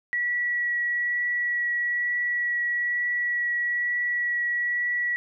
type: tone with vibrato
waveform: sine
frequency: 1934 Hz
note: B6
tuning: 37 cents flat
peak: -23 dBFS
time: 0.13-5.16 s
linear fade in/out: 0 ms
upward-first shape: triangle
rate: 1.1 Hz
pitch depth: 9 cents each way
effects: none